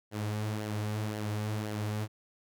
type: tone with flanger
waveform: sawtooth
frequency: 106.3 Hz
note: G#2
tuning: 41 cents sharp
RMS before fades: -34 dBFS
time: 0.11-2.08 s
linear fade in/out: 50 ms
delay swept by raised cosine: 0.8 to 6.5 ms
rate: 1.9 Hz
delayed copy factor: -0.5
effects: none